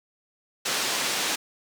white band-pass noise, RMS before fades -27 dBFS, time 0.65-1.36 s, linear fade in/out 10 ms, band 220 to 6100 Hz, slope 12 dB/octave, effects none

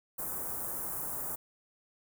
white band-stop noise, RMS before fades -37 dBFS, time 0.18-1.36 s, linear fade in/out 10 ms, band 1300 to 9100 Hz, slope 24 dB/octave, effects none

